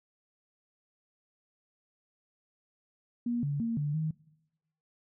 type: tone with pitch steps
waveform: sine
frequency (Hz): 238.8 / 143.4 / 229.8 / 146.5 / 157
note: A#3 / D3 / A#3 / D3 / D#3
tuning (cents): +42 / -41 / -25 / -4 / +16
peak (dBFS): -28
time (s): 3.26-4.11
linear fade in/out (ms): 5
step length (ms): 170
effects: noise-tail reverb RT60 0.9 s tail -22 dB re dry